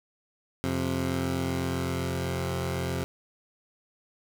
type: tone pair together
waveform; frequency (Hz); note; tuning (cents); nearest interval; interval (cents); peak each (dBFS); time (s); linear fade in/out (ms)
15% pulse; 87.9 / 131.7; F2 / C3; +12 / +12; perfect fifth; 700; -24; 0.64-3.04; 0
effects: none